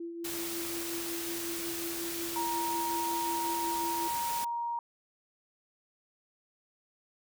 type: tone with tremolo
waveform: sine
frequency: 338.2 Hz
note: E4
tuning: 44 cents sharp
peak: -35 dBFS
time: 0-4.08 s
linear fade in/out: 5 ms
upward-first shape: triangle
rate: 5.5 Hz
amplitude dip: 45%
type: noise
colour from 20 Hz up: white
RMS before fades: -38 dBFS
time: 0.24-4.45 s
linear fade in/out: 10 ms
type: tone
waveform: sine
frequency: 941 Hz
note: A#5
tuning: 16 cents sharp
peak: -31 dBFS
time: 2.36-4.79 s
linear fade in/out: 2 ms
effects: none